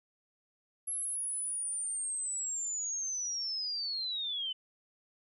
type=linear sweep; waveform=sine; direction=down; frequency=11175 to 3001 Hz; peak=-33 dBFS; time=0.87-4.53 s; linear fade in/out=10 ms; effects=none